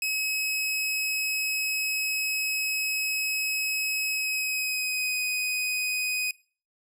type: tone with pitch glide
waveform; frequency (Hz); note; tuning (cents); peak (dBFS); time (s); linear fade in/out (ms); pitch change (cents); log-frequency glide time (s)
sawtooth; 2559 to 2502; D#7 to D#7; +48 to +9; -23; 0.02-6.31; 2; -39; 4.11-5.22
effects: noise-tail reverb RT60 0.4 s tail -21 dB re dry